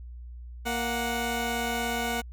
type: tone pair together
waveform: 15% pulse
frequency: 233.1 / 736.2 Hz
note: A#3 / F#5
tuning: 0 / -9 cents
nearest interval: octave + minor sixth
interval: 1991 cents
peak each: -24 dBFS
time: 0.65-2.22 s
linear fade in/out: 20 ms
effects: added 60 Hz sine -39 dBFS peak until 2.32 s